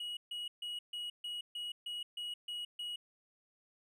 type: tone bursts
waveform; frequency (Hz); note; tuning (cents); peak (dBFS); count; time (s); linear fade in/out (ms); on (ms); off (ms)
triangle; 2907; F#7; -31; -37; 10; 0-2.96; 5; 170; 140
effects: none